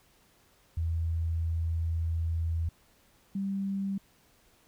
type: tone pair in turn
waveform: sine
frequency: 82.41 / 196.01 Hz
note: E2 / G3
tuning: 0 / 0 cents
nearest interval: octave + minor third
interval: 1500 cents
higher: second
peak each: -27 / -29 dBFS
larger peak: first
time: 0.77-2.69 / 3.35-3.98 s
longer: first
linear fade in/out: 5 ms
effects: pink hiss -64 dBFS RMS until 4.67 s